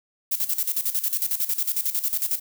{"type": "noise with tremolo", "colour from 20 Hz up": "violet", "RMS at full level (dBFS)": -23, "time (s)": [0.31, 2.4], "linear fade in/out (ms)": 10, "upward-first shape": "square", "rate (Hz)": 11, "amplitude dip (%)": 75, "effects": []}